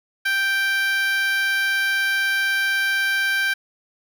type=tone with high-pass filter; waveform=10% pulse; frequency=784 Hz; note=G5; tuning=in tune; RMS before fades=-21 dBFS; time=0.25-3.54 s; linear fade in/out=10 ms; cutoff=1600 Hz; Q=4.4; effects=none